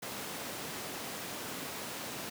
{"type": "high-pass noise", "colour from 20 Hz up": "pink", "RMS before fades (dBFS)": -41, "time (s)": [0.02, 2.3], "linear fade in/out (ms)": 10, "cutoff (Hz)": 190, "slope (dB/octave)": 12, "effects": []}